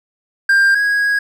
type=tone pair in turn; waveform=triangle; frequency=1594 / 1651.3 Hz; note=G6 / G#6; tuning=+28 / -10 cents; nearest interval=minor second; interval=62 cents; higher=second; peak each=-7 / -11 dBFS; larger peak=first; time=0.49-0.75 / 0.75-1.19 s; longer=second; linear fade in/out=5 ms; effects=none